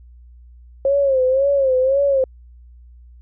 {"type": "tone with vibrato", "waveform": "sine", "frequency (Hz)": 537, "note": "C5", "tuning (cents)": 45, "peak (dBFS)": -13, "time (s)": [0.85, 2.24], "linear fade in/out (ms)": 2, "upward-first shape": "sine", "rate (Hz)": 1.9, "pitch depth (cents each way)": 90, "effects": ["added 60 Hz sine -41 dBFS peak until 3.21 s"]}